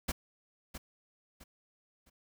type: noise with echo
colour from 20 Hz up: pink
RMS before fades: -33 dBFS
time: 0.08-0.12 s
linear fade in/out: 10 ms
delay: 660 ms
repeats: 3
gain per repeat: -10 dB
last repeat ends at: 2.1 s
effects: none